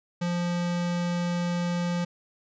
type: tone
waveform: square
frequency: 174.61 Hz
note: F3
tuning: in tune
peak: -26 dBFS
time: 0.21-2.05 s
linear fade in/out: 10 ms
effects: resampled to 16000 Hz